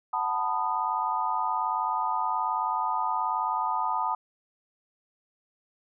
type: chord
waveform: sine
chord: B dominant seventh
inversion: second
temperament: just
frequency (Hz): 740.8 / 889 / 987.8 / 1234.7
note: F#5 / A5 / B5 / D#6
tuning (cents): +2 / +18 / 0 / -14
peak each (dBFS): -34 / -29 / -30 / -31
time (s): 0.13-4.15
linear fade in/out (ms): 5
effects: none